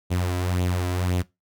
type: tone with flanger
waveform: sawtooth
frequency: 90 Hz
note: F#2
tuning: 47 cents flat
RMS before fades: -24 dBFS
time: 0.1-1.23 s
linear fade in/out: 20 ms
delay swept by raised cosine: 0.29 to 3.09 ms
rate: 1.9 Hz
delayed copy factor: +0.55
effects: noise-tail reverb RT60 0.2 s tail -20 dB re dry